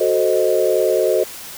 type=chord; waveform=sine; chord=F# diminished seventh; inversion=none; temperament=equal; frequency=370 / 440 / 523.3 / 622.3 Hz; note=F#4 / A4 / C5 / Eb5; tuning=0 / 0 / 0 / 0 cents; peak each=-19 dBFS; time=0-1.24 s; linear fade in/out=10 ms; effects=white hiss -34 dBFS RMS until 1.57 s